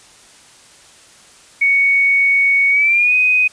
sine tone with pitch glide, 2228 to 2501 Hz, C#7 to D#7, +8 to +8 cents, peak -10 dBFS, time 1.61-3.48 s, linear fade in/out 10 ms, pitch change +200 cents, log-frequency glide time 2.7-3.14 s, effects white hiss -45 dBFS RMS until 3.52 s + resampled to 22050 Hz

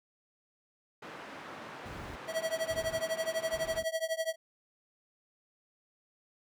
white band-pass noise, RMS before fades -46 dBFS, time 1.02-3.79 s, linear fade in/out 5 ms, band 150 to 1500 Hz, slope 12 dB/octave
brown noise bursts, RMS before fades -42 dBFS, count 3, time 1.85-3.84 s, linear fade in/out 10 ms, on 310 ms, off 530 ms
square tone with tremolo, 648 Hz, E5, 30 cents flat, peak -28 dBFS, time 2.27-4.36 s, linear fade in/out 50 ms, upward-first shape triangle, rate 12 Hz, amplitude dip 100%
effects high-pass 60 Hz 12 dB/octave

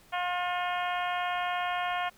harmonic tone with a mistuned harmonic, 356.6 Hz, F4, 36 cents sharp, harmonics 2 / 3 / 4 / 5 / 6 / 7 / 8 / 9, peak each -31 / -35 / -37 / -39 / -41 / -42 / -43 / -44 dBFS, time 0.12-2.1 s, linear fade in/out 20 ms, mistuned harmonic 6, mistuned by +15 cents, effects pink hiss -59 dBFS RMS until 2.17 s

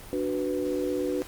sine chord, B minor, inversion first, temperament equal, 293.7 / 370 / 493.9 Hz, D4 / F#4 / B4, 0 / 0 / 0 cents, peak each -30 dBFS, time 0.13-1.22 s, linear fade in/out 0 ms, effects pink hiss -45 dBFS RMS until 1.27 s + Opus 32 kbps

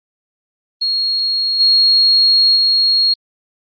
sine tone with level steps, 4288 Hz, C8, 42 cents sharp, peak -14 / -8 / -10 dBFS, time 0.81-3.14 s, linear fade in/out 10 ms, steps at 1.59 / 2.55 s, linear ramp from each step 20 ms, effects Opus 24 kbps

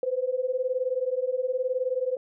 sine beating tone pair, 500 / 519 Hz, B4 / C5, +21 / -14 cents, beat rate 19 Hz, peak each -28 / -27 dBFS, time 0.03-2.17 s, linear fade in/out 2 ms, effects none

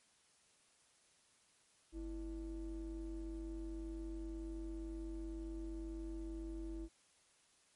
triangle ring-modulated tone, 140 Hz, C#3, 18 cents sharp, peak -37 dBFS, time 1.92-6.89 s, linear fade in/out 50 ms, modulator 189 Hz, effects white hiss -71 dBFS RMS until 7.75 s + MP3 48 kbps

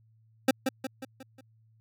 25% pulse tone with echo, 263.6 Hz, C4, 13 cents sharp, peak -15 dBFS, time 0.48-0.51 s, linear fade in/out 5 ms, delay 180 ms, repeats 5, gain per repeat -6 dB, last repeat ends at 1.41 s, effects added 111 Hz sine -60 dBFS peak until 1.8 s

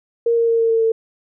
sine tone with pitch steps, 466.2 / 462.7 / 459.3 / 455.8 / 452.4 / 449 Hz, A#4 / A#4 / A#4 / A#4 / A4 / A4, 0 / -13 / -26 / -39 / +48 / +35 cents, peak -13 dBFS, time 0.26-0.92 s, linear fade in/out 5 ms, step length 110 ms, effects none

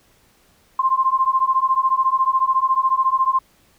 sine beating tone pair, 1046.5 / 1060.5 Hz, C6 / C6, 0 / +23 cents, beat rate 14 Hz, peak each -18 dBFS, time 0.79-3.39 s, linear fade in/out 5 ms, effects pink hiss -57 dBFS RMS until 3.78 s

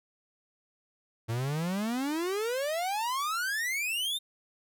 45% pulse exponential sweep, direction up, 110 to 3699 Hz, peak -29 dBFS, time 1.28-4.19 s, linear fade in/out 20 ms, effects none

